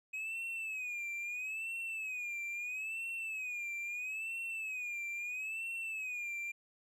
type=tone with vibrato; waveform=triangle; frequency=2530 Hz; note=D#7; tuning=28 cents sharp; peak=-36 dBFS; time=0.13-6.52 s; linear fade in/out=10 ms; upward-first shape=sine; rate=0.76 Hz; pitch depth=120 cents each way; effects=none